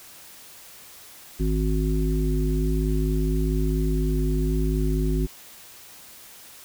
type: harmonic tone with a mistuned harmonic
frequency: 52.1 Hz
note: G#1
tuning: 6 cents sharp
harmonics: 1 / 3 / 5 / 7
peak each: -22 / -27 / -29 / -30 dBFS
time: 1.39-5.27 s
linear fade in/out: 20 ms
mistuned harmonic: 1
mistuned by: -18 cents
effects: white hiss -46 dBFS RMS until 6.64 s